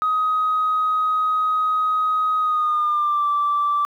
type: tone with pitch glide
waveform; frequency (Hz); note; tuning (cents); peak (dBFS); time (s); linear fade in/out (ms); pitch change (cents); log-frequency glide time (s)
sine; 1258 to 1167; D#6 to D6; +19 to -11; -16; 0.02-3.85; 0; -130; 2.38-3.28
effects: tanh soft clip ceiling -13 dBFS + 9-bit